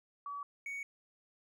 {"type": "tone pair in turn", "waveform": ["sine", "triangle"], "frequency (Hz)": [1141, 2234], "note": ["C#6", "C#7"], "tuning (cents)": [50, 13], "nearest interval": "octave", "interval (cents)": 1163, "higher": "second", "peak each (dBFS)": [-39, -37], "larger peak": "second", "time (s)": [[0.26, 0.43], [0.66, 0.83]], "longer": "neither", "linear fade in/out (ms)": 2, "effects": []}